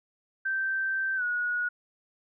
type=tone with pitch glide; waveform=sine; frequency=1559 to 1454.6 Hz; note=G6 to F#6; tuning=-10 to -30 cents; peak=-26 dBFS; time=0.45-1.69 s; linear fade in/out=10 ms; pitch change=-120 cents; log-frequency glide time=1.16-1.23 s; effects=none